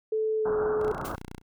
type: tone with pitch glide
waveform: sine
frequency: 436.5 to 427 Hz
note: A4 to G#4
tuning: -14 to +48 cents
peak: -24 dBFS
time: 0.12-0.92 s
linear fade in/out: 5 ms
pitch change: -38 cents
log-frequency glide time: 0.38-0.52 s
type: low-pass noise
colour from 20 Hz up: white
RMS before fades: -35 dBFS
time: 0.45-1.16 s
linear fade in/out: 10 ms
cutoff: 1500 Hz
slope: 96 dB/octave
type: tone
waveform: 5% pulse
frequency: 30 Hz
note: B0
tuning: 49 cents flat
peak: -29 dBFS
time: 0.78-1.42 s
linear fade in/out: 50 ms
type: noise with exponential decay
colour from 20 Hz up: white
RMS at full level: -38 dBFS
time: 1.05-1.22 s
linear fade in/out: 2 ms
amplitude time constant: 35 ms
effects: none